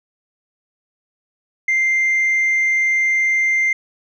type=tone; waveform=sine; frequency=2093 Hz; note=C7; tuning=in tune; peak=-12 dBFS; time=1.68-3.73 s; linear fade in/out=5 ms; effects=tanh soft clip ceiling -12 dBFS